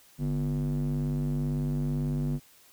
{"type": "tone with band-pass filter", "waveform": "square", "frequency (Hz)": 49, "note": "G1", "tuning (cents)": 0, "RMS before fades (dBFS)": -29, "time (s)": [0.18, 2.4], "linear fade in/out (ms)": 50, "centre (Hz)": 190, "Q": 8.5, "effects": ["white hiss -58 dBFS RMS until 2.72 s"]}